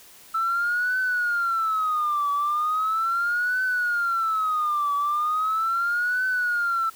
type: tone with vibrato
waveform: sine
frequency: 1318.5 Hz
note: E6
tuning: in tune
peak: -20 dBFS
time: 0.34-6.9 s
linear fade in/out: 10 ms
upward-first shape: triangle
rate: 0.38 Hz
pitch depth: 250 cents each way
effects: tanh soft clip ceiling -17 dBFS + white hiss -49 dBFS RMS until 6.95 s